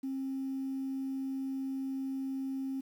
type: tone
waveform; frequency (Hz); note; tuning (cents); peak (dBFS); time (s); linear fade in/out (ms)
sine; 267.8; C4; +40; -32; 0.03-2.81; 10
effects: tanh soft clip ceiling -30 dBFS + 10-bit